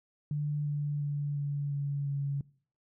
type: tone with pitch steps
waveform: sine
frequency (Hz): 147.6 / 146.16 / 144.73 / 143.32 / 141.91 / 140.53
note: D3 / D3 / D3 / D3 / C#3 / C#3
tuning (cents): +9 / -8 / -25 / -42 / +41 / +24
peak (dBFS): -29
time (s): 0.31-2.41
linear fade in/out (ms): 2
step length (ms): 350
effects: noise-tail reverb RT60 0.5 s tail -22 dB re dry